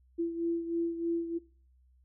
sine beating tone pair, 336 / 339.2 Hz, E4 / E4, +33 / +50 cents, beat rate 3.2 Hz, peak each -30 / -37 dBFS, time 0.18-1.39 s, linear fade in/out 20 ms, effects noise-tail reverb RT60 0.4 s tail -20 dB re dry + added 63 Hz sine -61 dBFS peak until 2.04 s

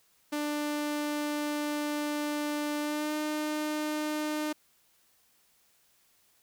sawtooth tone with pitch glide, 296.1 to 303.7 Hz, D4 to D#4, +14 to -42 cents, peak -26 dBFS, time 0.32-4.53 s, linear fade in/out 10 ms, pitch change +44 cents, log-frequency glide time 2.8-3.15 s, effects white hiss -67 dBFS RMS until 6.42 s

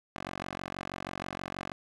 10% pulse tone with band-pass filter, 46.25 Hz, F#1, in tune, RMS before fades -40 dBFS, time 0.16-1.72 s, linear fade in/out 0 ms, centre 1300 Hz, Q 0.55, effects none

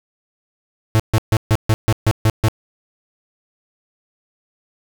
45% pulse tone bursts, 110 Hz, A2, in tune, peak -11 dBFS, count 9, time 0.95-2.484 s, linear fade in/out 0 ms, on 46 ms, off 140 ms, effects none

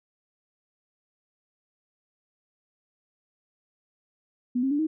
sine tone with pitch steps, 246.9 / 267.7 / 290.2 / 314.7 Hz, B3 / C4 / D4 / D#4, 0 / +40 / -21 / +20 cents, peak -22 dBFS, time 4.55-4.87 s, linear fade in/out 10 ms, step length 80 ms, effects none

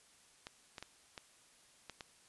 clicks, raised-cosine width 0.2 ms, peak -28 dBFS, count 6, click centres 0.469 / 0.782 / 0.826 / 1.178 / 1.897 / 2.008 s, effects white hiss -65 dBFS RMS until 2.28 s + resampled to 24000 Hz

